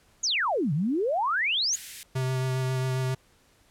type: exponential two-way sweep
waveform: sine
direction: down then up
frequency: 7040 to 135.4 to 7040 Hz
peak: -23 dBFS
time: 0.23-1.76 s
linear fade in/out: 10 ms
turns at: 0.73 s
type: high-pass noise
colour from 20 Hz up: white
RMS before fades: -40 dBFS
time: 1.73-2.03 s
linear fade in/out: 0 ms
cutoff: 1600 Hz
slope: 48 dB/octave
type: tone with vibrato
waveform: square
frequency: 130 Hz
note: C3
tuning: 11 cents flat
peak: -26 dBFS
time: 2.15-3.15 s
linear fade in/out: 10 ms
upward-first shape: sine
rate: 7.4 Hz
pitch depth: 14 cents each way
effects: pink hiss -62 dBFS RMS until 3.7 s + low-pass 12000 Hz 12 dB/octave